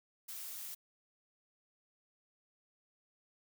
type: noise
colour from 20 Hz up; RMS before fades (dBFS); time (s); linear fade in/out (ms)
blue; -45; 0.28-0.75; 10
effects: none